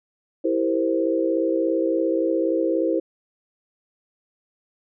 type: chord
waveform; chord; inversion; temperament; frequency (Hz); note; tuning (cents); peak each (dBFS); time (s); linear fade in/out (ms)
sine; C dominant seventh; first; equal with one note detuned; 329.6 / 393.1 / 466.2 / 523.3; E4 / G4 / Bb4 / C5; 0 / +5 / 0 / 0; -22 / -27 / -27 / -24; 0.44-3; 10
effects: none